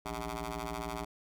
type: ring-modulated tone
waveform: 10% pulse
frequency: 115.7 Hz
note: A#2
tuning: 13 cents flat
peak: -25 dBFS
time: 0.05-1.05 s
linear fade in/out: 10 ms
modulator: 514 Hz
effects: none